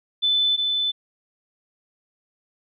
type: tone pair in turn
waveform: sine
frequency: 3510 / 3510 Hz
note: A7 / A7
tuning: -5 / -5 cents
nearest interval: unison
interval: 0 cents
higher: neither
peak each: -17 / -20 dBFS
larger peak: first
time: 0.22-0.57 / 0.57-0.92 s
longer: neither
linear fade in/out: 20 ms
effects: none